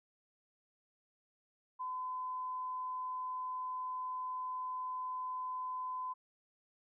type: tone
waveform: sine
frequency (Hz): 1016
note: B5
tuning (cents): +49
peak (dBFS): -37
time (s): 1.79-6.14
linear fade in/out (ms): 20
effects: none